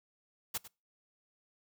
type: noise with echo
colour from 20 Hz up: white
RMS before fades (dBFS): -35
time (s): 0.54-0.58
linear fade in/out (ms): 10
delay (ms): 100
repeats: 1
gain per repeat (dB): -15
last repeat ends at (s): 0.68
effects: noise-tail reverb RT60 0.3 s tail -25 dB re dry